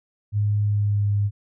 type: tone with pitch glide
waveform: sine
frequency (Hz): 103.83 to 102.16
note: G#2 to G#2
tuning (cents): 0 to -28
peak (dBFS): -18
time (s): 0.32-1.31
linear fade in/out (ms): 50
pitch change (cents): -28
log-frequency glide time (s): 0.61-1.08
effects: none

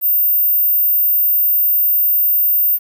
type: tone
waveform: sine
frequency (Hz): 14630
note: A#9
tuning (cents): -34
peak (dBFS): -9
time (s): 0.01-2.79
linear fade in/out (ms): 50
effects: tanh soft clip ceiling -9 dBFS + 8-bit

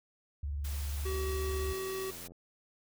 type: tone with vibrato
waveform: sine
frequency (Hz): 71.7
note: D2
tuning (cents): -41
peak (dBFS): -33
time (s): 0.43-1.73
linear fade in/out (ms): 5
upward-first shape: sine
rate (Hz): 20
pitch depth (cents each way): 160
type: noise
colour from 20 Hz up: white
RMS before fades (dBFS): -46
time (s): 0.64-2.28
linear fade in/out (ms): 10
type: tone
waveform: square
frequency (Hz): 380.7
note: F#4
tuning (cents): +49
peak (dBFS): -36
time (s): 1.05-2.11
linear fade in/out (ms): 10
type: click train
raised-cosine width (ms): 2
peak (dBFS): -40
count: 106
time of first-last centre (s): 1.11-2.32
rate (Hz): 86.8
effects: none

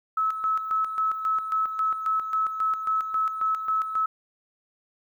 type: tone with tremolo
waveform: sine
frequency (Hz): 1297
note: E6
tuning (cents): -28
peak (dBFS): -21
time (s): 0.17-4.06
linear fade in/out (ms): 5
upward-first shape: square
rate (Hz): 3.7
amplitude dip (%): 60
effects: 10-bit

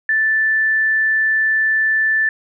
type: tone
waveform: sine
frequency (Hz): 1760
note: A6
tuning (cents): 0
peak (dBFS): -13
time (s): 0.09-2.29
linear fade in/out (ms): 2
effects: none

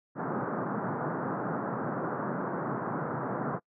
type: band-pass noise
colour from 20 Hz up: pink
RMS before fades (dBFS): -33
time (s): 0.15-3.6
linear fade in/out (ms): 50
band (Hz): 130 to 1500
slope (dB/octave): 48
effects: noise-tail reverb RT60 0.1 s tail -25 dB re dry

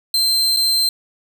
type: tone with dropouts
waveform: 40% pulse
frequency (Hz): 4127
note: C8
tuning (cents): -25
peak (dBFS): -13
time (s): 0.14-0.89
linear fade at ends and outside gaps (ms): 2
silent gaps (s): 0.564-0.569
effects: none

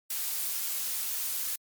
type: noise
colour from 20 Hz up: blue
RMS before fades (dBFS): -32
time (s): 0.1-1.56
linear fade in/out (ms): 5
effects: MP3 96 kbps

